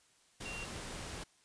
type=tone in noise; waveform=sine; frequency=2760 Hz; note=F7; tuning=21 cents flat; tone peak=-43 dBFS; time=0.45-0.65 s; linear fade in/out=10 ms; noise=pink; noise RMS=-44 dBFS; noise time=0.4-1.24 s; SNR=-2 dB; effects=white hiss -68 dBFS RMS until 1.44 s + resampled to 22050 Hz